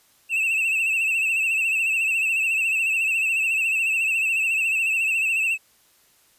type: tone with vibrato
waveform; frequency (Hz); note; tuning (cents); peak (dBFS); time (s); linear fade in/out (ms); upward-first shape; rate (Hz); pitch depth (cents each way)
triangle; 2648; E7; +7; -18; 0.29-5.58; 50; triangle; 14; 79
effects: white hiss -59 dBFS RMS until 6.38 s + resampled to 32000 Hz